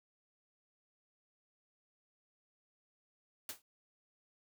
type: noise with exponential decay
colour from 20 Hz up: white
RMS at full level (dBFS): -38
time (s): 3.49-3.62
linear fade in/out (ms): 2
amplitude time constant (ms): 27
effects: none